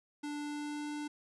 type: tone with pitch glide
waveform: square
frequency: 293.7 to 296.3 Hz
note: D4 to D4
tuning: 0 to +15 cents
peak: -38 dBFS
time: 0.23-1.08 s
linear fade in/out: 10 ms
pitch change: +15 cents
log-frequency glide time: 0.37-0.9 s
effects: resampled to 24000 Hz